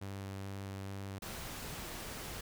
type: tone with vibrato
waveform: sawtooth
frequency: 97.8 Hz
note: G2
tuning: 4 cents flat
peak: -37 dBFS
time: 0.01-1.19 s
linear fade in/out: 10 ms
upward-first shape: square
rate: 2.3 Hz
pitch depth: 8 cents each way
type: noise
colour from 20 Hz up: pink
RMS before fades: -44 dBFS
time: 1.22-2.41 s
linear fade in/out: 5 ms
effects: none